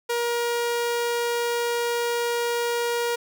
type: tone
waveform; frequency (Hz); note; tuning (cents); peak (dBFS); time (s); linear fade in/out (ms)
sawtooth; 474.3; A#4; +30; -19; 0.09-3.16; 10
effects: none